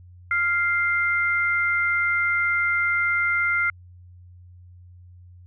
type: tone pair together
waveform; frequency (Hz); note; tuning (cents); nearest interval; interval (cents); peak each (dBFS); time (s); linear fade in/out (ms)
sine; 1398.3 / 2093; F6 / C7; +2 / 0; perfect fifth; 698; -22; 0.31-3.7; 2
effects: added 89 Hz sine -44 dBFS peak until 5.46 s